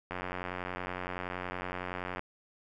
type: click train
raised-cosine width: 0.5 ms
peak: -21 dBFS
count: 190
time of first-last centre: 0.11-2.194 s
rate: 90.7 Hz
effects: none

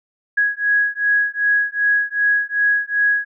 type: beating tone pair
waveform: sine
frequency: 1661.2 / 1663.8 Hz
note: G#6 / G#6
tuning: 0 / +3 cents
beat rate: 2.6 Hz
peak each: -18 dBFS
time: 0.37-3.25 s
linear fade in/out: 10 ms
effects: none

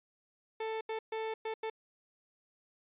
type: tone bursts at uneven times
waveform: 30% pulse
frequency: 442.4 Hz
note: A4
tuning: 9 cents sharp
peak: -32 dBFS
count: 5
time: 0.6-0.81 / 0.89-0.99 / 1.12-1.34 / 1.45-1.54 / 1.63-1.7 s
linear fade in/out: 5 ms
effects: resampled to 8000 Hz

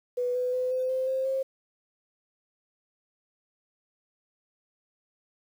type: tone with pitch steps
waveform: sine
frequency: 493.5 / 499.8 / 506.2 / 512.7 / 519.2 / 525.9 / 532.6 Hz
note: B4 / B4 / B4 / C5 / C5 / C5 / C5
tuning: -1 / +21 / +43 / -35 / -13 / +9 / +31 cents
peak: -25 dBFS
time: 0.17-1.43 s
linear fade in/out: 10 ms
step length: 180 ms
effects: 9-bit

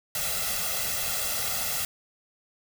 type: noise with comb filter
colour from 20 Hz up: white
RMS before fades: -29 dBFS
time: 0.15-1.85 s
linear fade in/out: 2 ms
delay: 1.5 ms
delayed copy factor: +0.95
effects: none

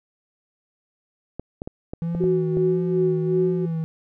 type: clicks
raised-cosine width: 2 ms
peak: -17 dBFS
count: 7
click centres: 1.396 / 1.619 / 1.675 / 1.935 / 2.15 / 2.24 / 2.571 s
type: tone with vibrato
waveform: triangle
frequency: 165.5 Hz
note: E3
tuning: 7 cents sharp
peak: -21 dBFS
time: 2.02-3.84 s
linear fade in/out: 0 ms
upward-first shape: sine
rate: 1.5 Hz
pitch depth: 54 cents each way
type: tone with tremolo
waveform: sine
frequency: 370 Hz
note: F#4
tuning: in tune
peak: -17 dBFS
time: 2.2-3.66 s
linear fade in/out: 10 ms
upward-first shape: sine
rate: 2.7 Hz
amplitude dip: 60%
effects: none

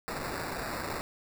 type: noise with sample-and-hold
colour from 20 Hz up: white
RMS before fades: -36 dBFS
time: 0.08-1.01 s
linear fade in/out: 0 ms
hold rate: 3150 Hz
effects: none

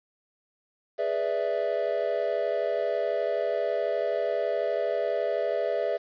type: chord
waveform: triangle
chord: E dominant seventh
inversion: first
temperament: equal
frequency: 415.3 / 493.9 / 587.3 / 659.3 Hz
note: G#4 / B4 / D5 / E5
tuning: 0 / 0 / 0 / 0 cents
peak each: -30 / -30 / -28 / -27 dBFS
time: 0.98-5.98 s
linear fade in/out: 20 ms
effects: resampled to 11025 Hz + 9-bit

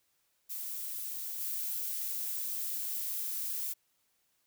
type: noise with level steps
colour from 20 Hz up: violet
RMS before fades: -39 / -36 dBFS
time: 0.49-3.74 s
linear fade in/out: 20 ms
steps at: 1.39 s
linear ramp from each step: 20 ms
effects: white hiss -75 dBFS RMS until 4.46 s

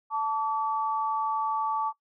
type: tone pair together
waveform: sine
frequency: 880 / 1148 Hz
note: A5 / D6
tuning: 0 / -40 cents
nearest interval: perfect fourth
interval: 460 cents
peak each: -28 dBFS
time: 0.1-1.93 s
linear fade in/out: 50 ms
effects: noise-tail reverb RT60 0.1 s tail -20 dB re dry

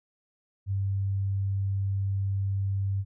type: tone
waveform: sine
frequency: 98 Hz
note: G2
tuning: in tune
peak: -25 dBFS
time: 0.66-3.05 s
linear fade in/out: 50 ms
effects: none

